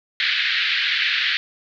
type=band-pass noise; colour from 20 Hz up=pink; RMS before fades=-21 dBFS; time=0.2-1.37 s; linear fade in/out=0 ms; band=1600 to 4200 Hz; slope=48 dB/octave; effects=none